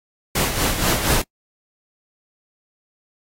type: noise with tremolo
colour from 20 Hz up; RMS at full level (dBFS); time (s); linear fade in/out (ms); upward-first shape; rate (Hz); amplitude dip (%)
pink; -18; 0.35-1.22; 5; sine; 4.2; 55
effects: noise-tail reverb RT60 0.1 s tail -25 dB re dry + AAC 48 kbps

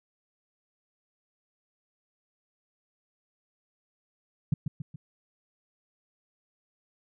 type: tone with echo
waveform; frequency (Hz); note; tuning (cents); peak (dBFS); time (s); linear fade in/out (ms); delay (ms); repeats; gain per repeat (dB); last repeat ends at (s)
sine; 146.83; D3; 0; -19; 4.52-4.54; 5; 140; 3; -6; 4.96
effects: none

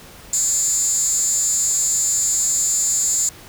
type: tone with high-pass filter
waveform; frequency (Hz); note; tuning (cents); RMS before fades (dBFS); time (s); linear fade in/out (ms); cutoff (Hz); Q
10% pulse; 293.7; D4; 0; -19; 0.33-3.29; 2; 7100; 9.8
effects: pink hiss -42 dBFS RMS until 3.48 s

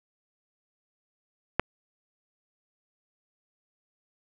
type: click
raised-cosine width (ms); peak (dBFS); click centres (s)
0.5; -6; 1.596
effects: none

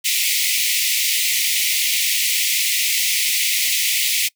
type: high-pass noise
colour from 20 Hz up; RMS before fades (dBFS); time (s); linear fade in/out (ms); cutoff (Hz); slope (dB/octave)
pink; -19; 0.04-4.29; 20; 2000; 96
effects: noise-tail reverb RT60 0.1 s tail -23 dB re dry

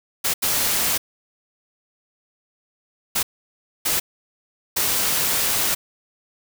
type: noise bursts at uneven times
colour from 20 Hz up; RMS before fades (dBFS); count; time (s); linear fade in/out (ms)
white; -21; 5; 0.24-0.34 / 0.42-0.98 / 3.15-3.23 / 3.85-4 / 4.76-5.75; 10
effects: none

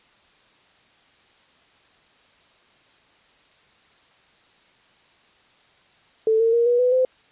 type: tone with pitch steps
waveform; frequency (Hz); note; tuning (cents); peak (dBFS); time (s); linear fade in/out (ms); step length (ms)
sine; 441.9 / 455.4 / 469.3 / 483.6 / 498.3 / 513.5; A4 / A#4 / A#4 / B4 / B4 / C5; +7 / -40 / +12 / -36 / +15 / -33; -15; 6.27-7.05; 2; 130
effects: white hiss -57 dBFS RMS until 7.31 s + resampled to 8000 Hz

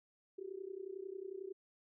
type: tone with amplitude modulation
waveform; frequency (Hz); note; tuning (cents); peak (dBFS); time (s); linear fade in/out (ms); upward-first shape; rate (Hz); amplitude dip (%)
sine; 383.7; G4; -37; -39; 0.38-1.53; 10; sine; 31.1; 90
effects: none

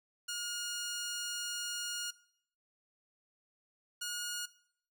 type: tone pair in turn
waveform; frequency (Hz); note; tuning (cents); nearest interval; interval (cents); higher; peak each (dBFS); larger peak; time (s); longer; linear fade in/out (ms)
10% pulse; 1430 / 1438.3; F6 / F#6; +41 / -49; unison; 10; second; -28; neither; 0.28-2.11 / 4.01-4.46; first; 10
effects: noise-tail reverb RT60 0.6 s tail -19 dB re dry

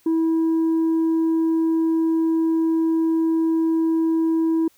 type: tone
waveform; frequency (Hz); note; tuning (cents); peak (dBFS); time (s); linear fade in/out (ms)
sine; 325.3; E4; -23; -14; 0.06-4.68; 5
effects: tanh soft clip ceiling -16 dBFS + white hiss -59 dBFS RMS until 4.77 s

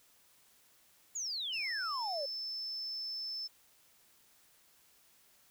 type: exponential sweep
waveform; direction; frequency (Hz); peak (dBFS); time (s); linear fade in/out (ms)
sine; down; 7040 to 533; -35; 1.15-2.26; 10
type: tone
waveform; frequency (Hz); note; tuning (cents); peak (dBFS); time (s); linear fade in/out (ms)
sine; 5274; E8; 0; -37; 1.52-3.48; 20
effects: tanh soft clip ceiling -27 dBFS + white hiss -66 dBFS RMS until 5.5 s

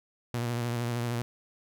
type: tone with vibrato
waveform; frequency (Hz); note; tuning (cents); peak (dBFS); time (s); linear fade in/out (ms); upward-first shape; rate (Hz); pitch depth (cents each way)
sawtooth; 119.3; A#2; +41; -25; 0.34-1.22; 0; sine; 13; 36
effects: none

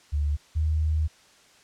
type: tone pair in turn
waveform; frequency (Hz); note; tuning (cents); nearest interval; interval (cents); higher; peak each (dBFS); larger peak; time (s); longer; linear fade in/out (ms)
sine; 73.2 / 77.8; D2 / D#2; -5 / 0; minor second; 105; second; -22 / -21; second; 0.12-0.37 / 0.55-1.08; second; 20
effects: white hiss -56 dBFS RMS until 1.63 s + low-pass 7000 Hz 12 dB/octave

